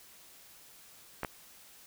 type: clicks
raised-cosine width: 0.5 ms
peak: -19 dBFS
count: 2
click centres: 1.233 / 1.248 s
effects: white hiss -56 dBFS RMS until 1.86 s